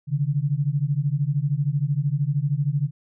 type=beating tone pair; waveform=sine; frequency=137.1 / 150.1 Hz; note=C#3 / D3; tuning=-19 / +38 cents; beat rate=13 Hz; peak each=-23 dBFS; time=0.07-2.91 s; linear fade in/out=50 ms; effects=none